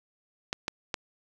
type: clicks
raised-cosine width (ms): 0.2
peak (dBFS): -12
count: 3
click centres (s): 0.529 / 0.681 / 0.942
effects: none